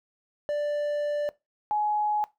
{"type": "tone pair in turn", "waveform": ["triangle", "sine"], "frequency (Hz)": [588, 841.2], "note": ["D5", "G#5"], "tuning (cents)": [2, 22], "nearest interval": "tritone", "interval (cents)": 620, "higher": "second", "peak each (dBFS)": -23, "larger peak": "neither", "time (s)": [[0.49, 1.29], [1.71, 2.24]], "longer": "first", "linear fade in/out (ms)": 0, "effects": ["noise-tail reverb RT60 0.2 s tail -19 dB re dry"]}